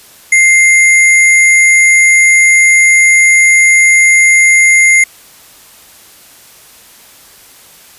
sine tone with sample-and-hold, 2100 Hz, C7, 6 cents sharp, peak -3 dBFS, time 0.32-5.04 s, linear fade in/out 5 ms, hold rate 8820 Hz, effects white hiss -39 dBFS RMS until 7.98 s + resampled to 32000 Hz

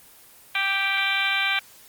harmonic tone, 392 Hz, G4, in tune, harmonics 2 / 3 / 4 / 5 / 6 / 7 / 8 / 9 / 10, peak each -33 / -33 / -27 / -33 / -24 / -35 / -30 / -32 / -33 dBFS, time 0.55-1.59 s, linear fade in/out 2 ms, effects white hiss -50 dBFS RMS until 1.88 s + Opus 24 kbps

